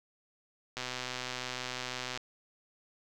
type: click train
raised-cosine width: 0.2 ms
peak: -19 dBFS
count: 178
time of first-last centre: 0.77-2.175 s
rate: 126 Hz
effects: none